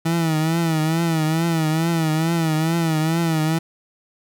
30% pulse tone with vibrato, 161.8 Hz, E3, 32 cents flat, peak -15 dBFS, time 0.05-3.59 s, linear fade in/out 10 ms, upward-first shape triangle, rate 2.3 Hz, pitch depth 87 cents each way, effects none

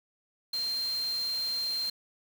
sine tone in noise, 4174 Hz, C8, 5 cents flat, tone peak -29 dBFS, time 0.53-1.9 s, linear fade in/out 5 ms, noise white, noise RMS -44 dBFS, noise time 0.53-1.9 s, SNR +12 dB, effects none

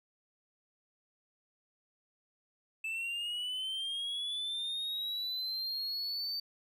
triangle linear sweep, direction up, 2626 to 4598 Hz, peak -33 dBFS, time 2.84-6.4 s, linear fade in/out 5 ms, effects none

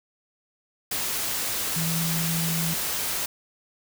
sine tone in noise, 165.2 Hz, E3, 4 cents sharp, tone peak -26 dBFS, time 1.76-2.74 s, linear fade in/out 5 ms, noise white, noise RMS -28 dBFS, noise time 0.91-3.26 s, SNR -1 dB, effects none

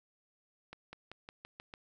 accelerating click train, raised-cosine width 0.3 ms, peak -30 dBFS, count 7, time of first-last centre 0.73-1.739 s, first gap 200 ms, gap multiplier 0.93, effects none

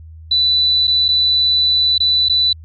sine tone with dropouts, 3979 Hz, B7, 12 cents sharp, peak -11 dBFS, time 0.31-2.53 s, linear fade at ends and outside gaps 5 ms, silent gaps 0.872-0.877 / 1.083-1.087 / 1.981-2.002 / 2.286-2.296 s, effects added 80 Hz sine -34 dBFS peak until 2.64 s

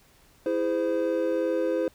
triangle chord, E augmented, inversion none, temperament just, 329.6 / 412 / 515 Hz, E4 / G#4 / B#4, 0 / -14 / -28 cents, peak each -26 / -29 / -24 dBFS, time 0.46-1.88 s, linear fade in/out 2 ms, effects pink hiss -59 dBFS RMS until 1.94 s

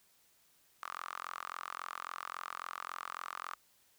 sawtooth tone with high-pass filter, 43.65 Hz, F1, in tune, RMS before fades -44 dBFS, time 0.82-3.55 s, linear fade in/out 10 ms, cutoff 1200 Hz, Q 6.6, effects white hiss -69 dBFS RMS until 3.98 s

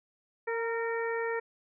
harmonic tone with a mistuned harmonic, 458.9 Hz, A#4, 27 cents flat, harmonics 1 / 2 / 3 / 4 / 5, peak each -31 / -38 / -41 / -37 / -44 dBFS, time 0.47-1.4 s, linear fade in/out 10 ms, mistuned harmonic 2, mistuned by +23 cents, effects none

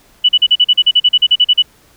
sine tone bursts, 2960 Hz, F#7, in tune, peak -5 dBFS, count 16, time 0.24-1.624 s, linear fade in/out 10 ms, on 49 ms, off 40 ms, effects pink hiss -49 dBFS RMS until 1.96 s

